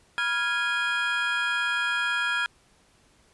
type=tone cluster; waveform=triangle; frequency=974 / 1395 / 1657 / 2463 / 3264 Hz; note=B5 / F6 / G#6 / D#7 / G#7; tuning=-24 / -2 / -4 / -18 / -31 cents; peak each=-34 / -26 / -26 / -32 / -32 dBFS; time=0.18-2.46 s; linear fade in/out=0 ms; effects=pink hiss -61 dBFS RMS until 3.33 s + resampled to 24000 Hz